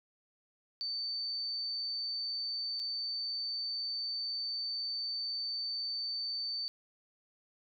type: tone with dropouts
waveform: sine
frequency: 4558 Hz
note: C#8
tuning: 47 cents sharp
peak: -34 dBFS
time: 0.81-6.68 s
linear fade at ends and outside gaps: 0 ms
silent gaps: 2.795-2.799 s
effects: none